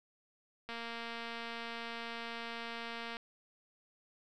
click train, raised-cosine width 0.3 ms, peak -27 dBFS, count 576, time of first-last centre 0.69-3.168 s, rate 232 Hz, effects none

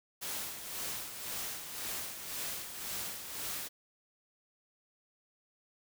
white noise with tremolo, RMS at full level -38 dBFS, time 0.21-3.69 s, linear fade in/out 20 ms, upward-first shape sine, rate 1.9 Hz, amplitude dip 55%, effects none

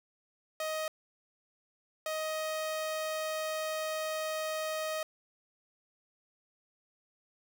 sawtooth tone bursts at uneven times, 627 Hz, D#5, 13 cents sharp, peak -29 dBFS, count 2, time 0.6-0.88 / 2.06-5.03 s, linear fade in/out 2 ms, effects none

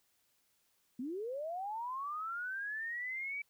sine linear sweep, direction up, 232.6 to 2305 Hz, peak -37 dBFS, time 0.99-3.42 s, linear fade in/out 5 ms, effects white hiss -75 dBFS RMS until 3.49 s

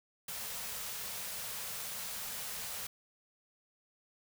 white band-stop noise, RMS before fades -41 dBFS, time 0.28-2.87 s, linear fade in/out 5 ms, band 240 to 410 Hz, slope 96 dB/octave, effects none

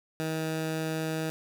15% pulse tone, 159.1 Hz, D#3, 39 cents sharp, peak -23 dBFS, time 0.2-1.3 s, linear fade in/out 0 ms, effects none

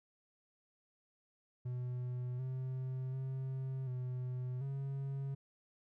triangle tone with pitch steps, 124.4 / 129.8 / 132.3 / 126.1 / 137.1 Hz, B2 / C3 / C3 / B2 / C#3, +13 / -13 / +20 / +36 / -19 cents, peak -35 dBFS, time 1.65-5.35 s, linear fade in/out 10 ms, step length 740 ms, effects none

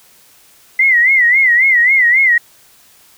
sine tone with vibrato, 2018 Hz, B6, 37 cents sharp, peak -7 dBFS, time 0.79-2.38 s, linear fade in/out 5 ms, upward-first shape sine, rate 3.7 Hz, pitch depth 130 cents each way, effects white hiss -47 dBFS RMS until 3.17 s

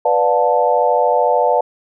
sine chord, B half-diminished seventh, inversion none, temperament equal with one note detuned, 493.9 / 587.3 / 716 / 880 Hz, B4 / D5 / F5 / A5, 0 / 0 / +43 / 0 cents, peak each -17 dBFS, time 0.05-1.61 s, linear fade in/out 5 ms, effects none

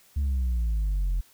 sine exponential sweep, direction down, 72.9 to 42.24 Hz, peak -20 dBFS, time 0.16-1.21 s, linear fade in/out 10 ms, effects tanh soft clip ceiling -22 dBFS + white hiss -58 dBFS RMS until 1.33 s

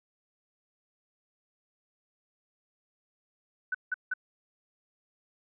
sine tone bursts, 1501 Hz, F#6, 24 cents sharp, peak -27 dBFS, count 3, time 3.72-4.138 s, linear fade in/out 5 ms, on 26 ms, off 170 ms, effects none

